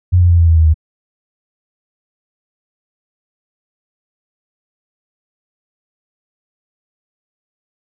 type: tone with pitch steps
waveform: sine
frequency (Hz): 89.9 / 87.85 / 85.84 / 83.88 / 81.96 / 80.09 / 78.26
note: F#2 / F2 / F2 / E2 / E2 / E2 / D#2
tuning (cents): -49 / +11 / -29 / +31 / -9 / -49 / +11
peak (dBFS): -6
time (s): 0.12-0.743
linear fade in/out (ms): 20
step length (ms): 89
effects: none